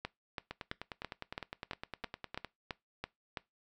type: two click trains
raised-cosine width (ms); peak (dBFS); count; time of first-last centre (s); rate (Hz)
0.3; -24 / -21; 20 / 11; 0.51-2.447 / 0.05-3.372; 9.81 / 3.01
effects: noise-tail reverb RT60 0.2 s tail -21 dB re dry